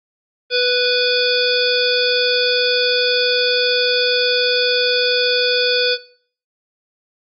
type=harmonic tone with a mistuned harmonic; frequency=493.9 Hz; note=B4; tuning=in tune; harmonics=1 / 3 / 5 / 7 / 9 / 10; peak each=-17 / -22 / -22 / -21 / -21 / -23 dBFS; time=0.5-5.98 s; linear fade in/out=50 ms; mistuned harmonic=9; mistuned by=+15 cents; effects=noise-tail reverb RT60 0.5 s tail -18 dB re dry + Opus 32 kbps